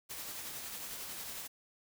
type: noise with tremolo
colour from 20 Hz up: white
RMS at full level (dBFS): -42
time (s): 0.09-1.48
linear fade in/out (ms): 20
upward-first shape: triangle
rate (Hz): 11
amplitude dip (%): 35
effects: none